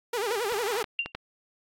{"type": "tone with vibrato", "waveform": "sawtooth", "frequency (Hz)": 440, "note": "A4", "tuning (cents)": 0, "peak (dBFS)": -23, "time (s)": [0.13, 0.83], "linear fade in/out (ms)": 5, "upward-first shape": "sine", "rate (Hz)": 11, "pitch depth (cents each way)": 200}
{"type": "clicks", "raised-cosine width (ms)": 0.3, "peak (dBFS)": -17, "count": 4, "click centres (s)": [0.523, 0.842, 1.06, 1.15]}
{"type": "tone with exponential decay", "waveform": "sine", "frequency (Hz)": 2773, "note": "F7", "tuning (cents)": -13, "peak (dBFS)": -21, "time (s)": [0.99, 1.12], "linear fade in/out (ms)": 1, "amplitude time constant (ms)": 27}
{"effects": ["AAC 48 kbps"]}